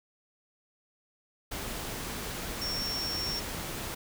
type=tone in noise; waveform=sine; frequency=5480 Hz; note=F8; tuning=34 cents flat; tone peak=-32 dBFS; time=2.61-3.4 s; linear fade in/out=10 ms; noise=pink; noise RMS=-37 dBFS; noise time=1.51-3.95 s; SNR=+2 dB; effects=none